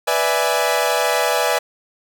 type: chord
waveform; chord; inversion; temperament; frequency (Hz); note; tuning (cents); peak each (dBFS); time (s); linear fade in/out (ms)
sawtooth; E dominant seventh; second; equal; 493.9 / 587.3 / 659.3 / 830.6; B4 / D5 / E5 / G#5; 0 / 0 / 0 / 0; -18; 0.07-1.59; 10
effects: none